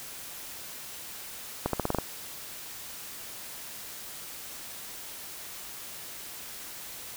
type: accelerating click train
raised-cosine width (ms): 1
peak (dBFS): -12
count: 7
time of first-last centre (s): 1.66-1.986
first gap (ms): 73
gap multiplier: 0.88
effects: white hiss -42 dBFS RMS until 7.16 s